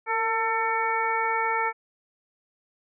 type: harmonic tone with a mistuned harmonic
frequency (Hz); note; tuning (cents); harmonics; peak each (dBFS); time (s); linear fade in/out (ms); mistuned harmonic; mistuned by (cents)
447.6; A4; +30; 1 / 2 / 3 / 4 / 5; -32 / -26 / -29 / -32 / -30; 0.06-1.73; 50; 1; +36
effects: none